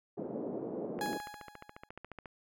white band-pass noise, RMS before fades -39 dBFS, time 0.17-1.18 s, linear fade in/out 10 ms, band 180 to 510 Hz, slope 24 dB/octave
click train, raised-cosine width 0.5 ms, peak -30 dBFS, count 19, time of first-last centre 0.99-2.258 s, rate 14.2 Hz
30% pulse tone with exponential decay, 833 Hz, G#5, 5 cents sharp, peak -30 dBFS, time 1.01-1.89 s, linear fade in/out 1 ms, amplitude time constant 190 ms
effects none

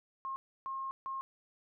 sine tone bursts at uneven times, 1072 Hz, C6, 42 cents sharp, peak -36 dBFS, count 3, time 0.25-0.36 / 0.66-0.91 / 1.06-1.21 s, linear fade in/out 0 ms, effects none

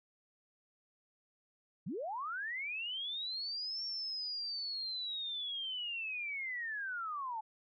sine linear two-way sweep, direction up then down, 132.4 to 5500 to 849 Hz, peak -37 dBFS, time 1.86-7.41 s, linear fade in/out 10 ms, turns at 3.84 s, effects none

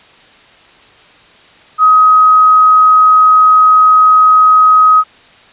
sine tone, 1263 Hz, D#6, 26 cents sharp, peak -3 dBFS, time 1.78-5.04 s, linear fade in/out 50 ms, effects white hiss -42 dBFS RMS until 5.52 s + resampled to 8000 Hz

